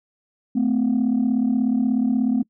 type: tone pair together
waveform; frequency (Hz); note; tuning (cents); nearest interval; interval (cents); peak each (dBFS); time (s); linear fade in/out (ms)
sine; 219.9 / 256.5; A3 / C4; -1 / -34; minor third; 267; -19 / -18; 0.55-2.43; 10
effects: noise-tail reverb RT60 0.1 s tail -26 dB re dry + tanh soft clip ceiling -13 dBFS